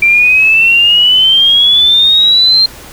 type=exponential sweep; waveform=sine; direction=up; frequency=2349 to 4197 Hz; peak=-4 dBFS; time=0.02-2.66 s; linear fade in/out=5 ms; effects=pink hiss -32 dBFS RMS until 2.92 s

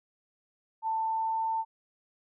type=tone with pitch glide; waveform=sine; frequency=889 to 894.7 Hz; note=A5 to A5; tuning=+18 to +29 cents; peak=-27 dBFS; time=0.82-1.65 s; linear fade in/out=50 ms; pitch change=+11 cents; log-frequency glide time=0.97-1.47 s; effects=none

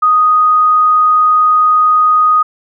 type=tone; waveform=sine; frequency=1244.5 Hz; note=D#6; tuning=in tune; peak=-6 dBFS; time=0.02-2.43 s; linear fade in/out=10 ms; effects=none

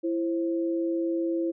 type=tone pair together; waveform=sine; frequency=334.1 / 530 Hz; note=E4 / C5; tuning=+23 / +22 cents; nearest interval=minor sixth; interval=799 cents; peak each=-25 / -33 dBFS; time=0.03-1.52 s; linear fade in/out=20 ms; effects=none

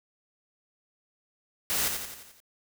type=noise with echo; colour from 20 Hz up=white; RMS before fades=-28 dBFS; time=1.7-1.88 s; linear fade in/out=0 ms; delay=87 ms; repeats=6; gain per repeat=-5 dB; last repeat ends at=2.402 s; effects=none

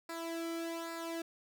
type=tone with flanger; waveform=sawtooth; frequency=332.2 Hz; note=E4; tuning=13 cents sharp; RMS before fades=-40 dBFS; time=0.09-1.22 s; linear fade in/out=5 ms; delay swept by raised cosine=0.32 to 1.14 ms; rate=1.2 Hz; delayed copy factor=-0.7; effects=none

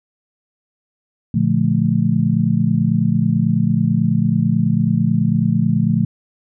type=chord; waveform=sine; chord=Bb major seventh; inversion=none; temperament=just; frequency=116.54 / 145.68 / 174.81 / 218.5 Hz; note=Bb2 / D3 / F3 / A3; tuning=0 / -14 / +2 / -12 cents; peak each=-20 / -19 / -18 / -18 dBFS; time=1.34-6.05 s; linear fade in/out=5 ms; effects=none

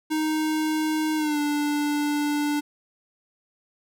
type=tone with pitch glide; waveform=square; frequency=311.1 to 293.8 Hz; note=D#4 to D4; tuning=0 to +1 cents; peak=-23 dBFS; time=0.1-2.61 s; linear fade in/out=20 ms; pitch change=-99 cents; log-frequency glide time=1.16-1.39 s; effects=none

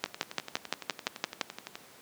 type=two click trains; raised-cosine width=0.2 ms; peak=-21 / -10 dBFS; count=21 / 9; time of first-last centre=0.06-1.755 / 0.04-1.412 s; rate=11.8 / 5.83 Hz; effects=pink hiss -54 dBFS RMS until 2.01 s + high-pass 200 Hz 12 dB/octave

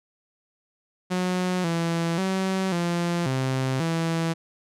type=tone with pitch steps; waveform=sawtooth; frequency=182.2 / 167.4 / 189.9 / 172.3 / 131.5 / 164.8 Hz; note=F#3 / E3 / F#3 / F3 / C3 / E3; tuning=-26 / +27 / +45 / -23 / +9 / 0 cents; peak=-19 dBFS; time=1.1-4.34 s; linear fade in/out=20 ms; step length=540 ms; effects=low-pass 9000 Hz 12 dB/octave

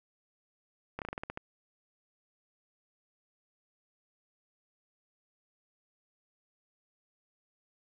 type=slowing click train; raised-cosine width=0.5 ms; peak=-22 dBFS; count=9; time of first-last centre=0.99-1.374 s; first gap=28 ms; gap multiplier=1.15; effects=none

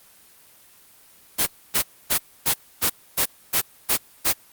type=noise bursts; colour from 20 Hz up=white; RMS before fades=-19 dBFS; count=9; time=1.38-4.332 s; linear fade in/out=20 ms; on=88 ms; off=270 ms; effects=white hiss -52 dBFS RMS until 4.52 s + Opus 24 kbps

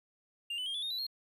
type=tone with pitch steps; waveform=triangle; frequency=2800 / 3001 / 3216 / 3447 / 3695 / 3960 / 4244 Hz; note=F7 / F#7 / G7 / A7 / A#7 / B7 / C8; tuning=+4 / +24 / +44 / -36 / -16 / +4 / +24 cents; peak=-33 dBFS; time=0.5-1.067 s; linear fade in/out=5 ms; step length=81 ms; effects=none

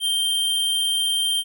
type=tone; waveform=square; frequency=3158 Hz; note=G7; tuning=12 cents sharp; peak=-20 dBFS; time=0-1.44 s; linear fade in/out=50 ms; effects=none

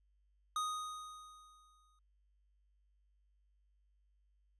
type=tone with exponential decay; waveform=square; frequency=1244.5 Hz; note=D#6; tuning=in tune; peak=-34 dBFS; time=0.56-1.99 s; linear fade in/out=2 ms; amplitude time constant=310 ms; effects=added 50 Hz sine -70 dBFS peak until 4.59 s + resampled to 24000 Hz

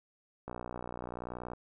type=click train; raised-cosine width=1 ms; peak=-26 dBFS; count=65; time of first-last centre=0.48-1.534 s; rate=60.7 Hz; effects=none

